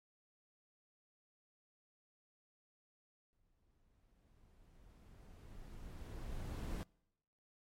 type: noise with exponential growth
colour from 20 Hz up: brown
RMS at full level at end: -39 dBFS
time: 3.33-6.83 s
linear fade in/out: 0 ms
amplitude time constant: 760 ms
effects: noise-tail reverb RT60 0.9 s tail -26 dB re dry + MP3 64 kbps